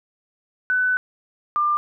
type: tone pair in turn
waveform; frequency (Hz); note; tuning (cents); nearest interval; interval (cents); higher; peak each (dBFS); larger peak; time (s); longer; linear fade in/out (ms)
sine; 1500 / 1194.8; F#6 / D6; +23 / +29; major third; 394; first; -17; neither; 0.7-0.97 / 1.56-1.77; first; 0
effects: none